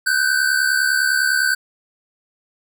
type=tone pair together; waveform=square; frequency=1492 / 1561.9 Hz; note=F#6 / G6; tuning=+14 / -7 cents; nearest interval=minor second; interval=79 cents; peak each=-19 dBFS; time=0.06-1.55 s; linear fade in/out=10 ms; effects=none